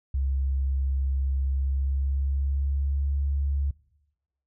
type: tone with pitch glide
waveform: sine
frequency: 67.4 to 70.1 Hz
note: C#2 to C#2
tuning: -48 to +20 cents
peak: -23 dBFS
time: 0.14-3.71 s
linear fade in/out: 5 ms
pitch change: +68 cents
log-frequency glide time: 1.48-3.16 s
effects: noise-tail reverb RT60 1.0 s tail -22 dB re dry